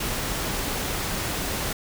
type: noise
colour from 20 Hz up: pink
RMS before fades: -28 dBFS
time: 0-1.73 s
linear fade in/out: 5 ms
effects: none